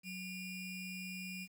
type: ring-modulated tone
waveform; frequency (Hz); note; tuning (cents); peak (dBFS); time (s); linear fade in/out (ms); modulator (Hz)
square; 1295; E6; -31; -40; 0.03-1.48; 50; 1110
effects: 11-bit